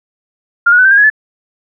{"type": "tone with pitch steps", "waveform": "sine", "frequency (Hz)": [1402, 1452.3, 1504.4, 1558.3, 1614.2, 1672.1, 1732.1], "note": ["F6", "F#6", "F#6", "G6", "G#6", "G#6", "A6"], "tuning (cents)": [6, -33, 28, -11, -50, 11, -28], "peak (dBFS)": -4, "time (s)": [0.66, 1.101], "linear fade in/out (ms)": 10, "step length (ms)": 63, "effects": []}